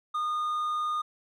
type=tone with hard clipping; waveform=sine; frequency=1224 Hz; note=D#6; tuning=29 cents flat; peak=-28 dBFS; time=0.14-1.02 s; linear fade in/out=10 ms; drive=3 dB; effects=none